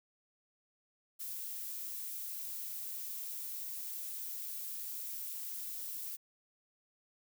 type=noise; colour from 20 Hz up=violet; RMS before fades=-42 dBFS; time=1.19-6.17 s; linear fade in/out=20 ms; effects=none